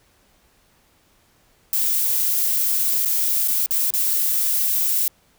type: noise with dropouts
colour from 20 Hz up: violet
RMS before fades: -20 dBFS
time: 1.73-5.08 s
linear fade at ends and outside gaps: 1 ms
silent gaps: 3.051-3.057 / 3.477-3.481 / 3.661-3.708 / 3.905-3.937 s
effects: pink hiss -59 dBFS RMS until 5.38 s